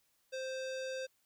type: tone with low-pass filter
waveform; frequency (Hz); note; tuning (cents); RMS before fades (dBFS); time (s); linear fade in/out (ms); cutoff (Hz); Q
square; 523.3; C5; 0; -40; 0.32-1.07; 20; 5500; 1.6
effects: white hiss -75 dBFS RMS until 1.25 s